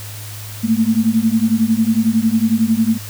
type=beating tone pair; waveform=sine; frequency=218.3 / 229.3 Hz; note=A3 / A#3; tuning=-13 / -28 cents; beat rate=11 Hz; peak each=-15 dBFS; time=0.63-2.98 s; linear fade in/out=20 ms; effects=added 104 Hz sine -30 dBFS peak until 3.09 s + white hiss -34 dBFS RMS until 3.09 s

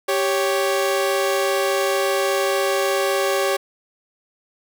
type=tone pair together; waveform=sawtooth; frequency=392 / 555.5 Hz; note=G4 / C#5; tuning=0 / +4 cents; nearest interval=tritone; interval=604 cents; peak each=-17 dBFS; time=0.08-3.57 s; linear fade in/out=10 ms; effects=none

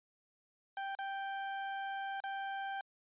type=tone with dropouts; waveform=30% pulse; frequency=784 Hz; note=G5; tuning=in tune; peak=-35 dBFS; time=0.77-2.81 s; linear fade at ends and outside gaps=2 ms; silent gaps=0.951-0.988 / 2.203-2.238 s; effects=resampled to 8000 Hz

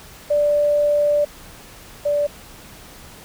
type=tone pair in turn; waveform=sine; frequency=587 / 583.3 Hz; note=D5 / D5; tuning=-1 / -12 cents; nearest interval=unison; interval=11 cents; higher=first; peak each=-14 / -16 dBFS; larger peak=first; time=0.3-1.25 / 2.05-2.27 s; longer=first; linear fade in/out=10 ms; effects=pink hiss -42 dBFS RMS until 3.24 s

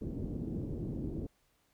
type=low-pass noise; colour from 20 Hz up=white; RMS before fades=-38 dBFS; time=0.01-1.27 s; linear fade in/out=5 ms; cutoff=330 Hz; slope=24 dB/octave; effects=pink hiss -73 dBFS RMS until 1.73 s

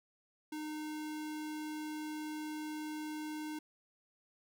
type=tone; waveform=square; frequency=306.1 Hz; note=D#4; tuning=28 cents flat; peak=-40 dBFS; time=0.52-3.59 s; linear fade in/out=5 ms; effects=none

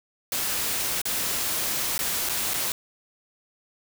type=noise with dropouts; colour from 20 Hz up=white; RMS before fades=-27 dBFS; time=0.32-2.72 s; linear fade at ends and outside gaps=2 ms; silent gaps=1.017-1.054 / 1.98-1.99 / 2.29-2.294 / 2.536-2.54 s; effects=none

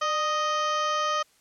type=harmonic tone with a mistuned harmonic; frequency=622.3 Hz; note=D#5; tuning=in tune; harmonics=1 / 2 / 3 / 4 / 5 / 6 / 7 / 8 / 9 / 10; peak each=-31 / -25 / -36 / -41 / -35 / -47 / -45 / -44 / -44 / -42 dBFS; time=0.01-1.23 s; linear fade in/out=10 ms; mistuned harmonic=1; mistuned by=-63 cents; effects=white hiss -62 dBFS RMS until 1.4 s + low-pass 10000 Hz 12 dB/octave

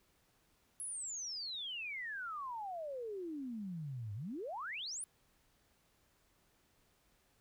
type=exponential two-way sweep; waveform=sine; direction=down then up; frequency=11000 to 98.4 to 10320 Hz; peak=-40 dBFS; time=0.8-5.04 s; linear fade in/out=0 ms; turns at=4.14 s; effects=pink hiss -73 dBFS RMS until 7.4 s

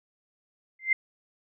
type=tone with exponential growth; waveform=sine; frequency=2085 Hz; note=C7; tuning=7 cents flat; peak=-16 dBFS; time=0.79-0.93 s; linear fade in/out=5 ms; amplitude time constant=30 ms; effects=none

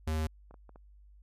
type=tone; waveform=square; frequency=78.5 Hz; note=D#2; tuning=16 cents sharp; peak=-30 dBFS; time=0.07-0.27 s; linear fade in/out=5 ms
type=clicks; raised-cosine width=1 ms; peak=-39 dBFS; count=4; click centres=0.51 / 0.542 / 0.693 / 0.759 s
effects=added 50 Hz sine -54 dBFS peak until 1.22 s + resampled to 32000 Hz

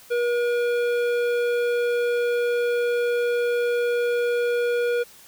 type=tone with hard clipping; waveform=sine; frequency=480 Hz; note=B4; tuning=49 cents flat; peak=-22 dBFS; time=0.1-5.04 s; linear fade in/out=20 ms; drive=12 dB; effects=white hiss -49 dBFS RMS until 5.27 s

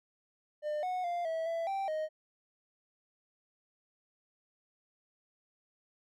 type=tone with pitch steps; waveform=triangle; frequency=601 / 733 / 697 / 650 / 665 / 781 / 623 Hz; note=D5 / F#5 / F5 / E5 / E5 / G5 / D#5; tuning=+40 / -16 / -4 / -24 / +15 / -7 / +2 cents; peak=-30 dBFS; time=0.62-2.09 s; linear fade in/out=50 ms; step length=210 ms; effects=none

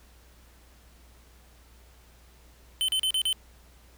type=tone bursts; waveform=square; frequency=3062 Hz; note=G7; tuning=41 cents flat; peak=-24 dBFS; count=5; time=2.81-3.328 s; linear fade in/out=0 ms; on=74 ms; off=37 ms; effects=added 60 Hz sine -54 dBFS peak until 3.97 s + pink hiss -59 dBFS RMS until 3.97 s

